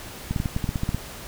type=clicks; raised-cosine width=5 ms; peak=-12 dBFS; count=11; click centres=0.31 / 0.362 / 0.401 / 0.458 / 0.564 / 0.642 / 0.691 / 0.758 / 0.834 / 0.891 / 0.946 s; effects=pink hiss -39 dBFS RMS until 1.27 s